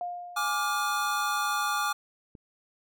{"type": "tone with exponential decay", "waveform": "sine", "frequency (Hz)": 707, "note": "F5", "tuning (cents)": 21, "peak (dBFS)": -29, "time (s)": [0.01, 1.07], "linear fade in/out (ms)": 1, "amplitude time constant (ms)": 230}
{"type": "chord", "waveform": "square", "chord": "D diminished", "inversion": "second", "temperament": "equal with one note detuned", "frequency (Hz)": [830.6, 1174.7, 1414.8], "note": ["Ab5", "D6", "F6"], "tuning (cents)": [0, 0, 22], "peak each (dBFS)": [-33, -30, -32], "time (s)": [0.36, 1.93], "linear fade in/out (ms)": 10}
{"type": "click", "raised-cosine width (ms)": 3, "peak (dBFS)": -34, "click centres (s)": 2.352}
{"effects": []}